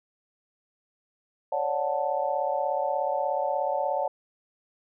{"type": "chord", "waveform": "sine", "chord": "D major seventh", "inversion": "third", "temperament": "just", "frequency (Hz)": [550.6, 587.3, 734.2, 881], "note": ["C#5", "D5", "F#5", "A5"], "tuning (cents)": [-12, 0, -14, 2], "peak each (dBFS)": -30, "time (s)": [1.52, 4.08], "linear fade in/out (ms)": 5, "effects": []}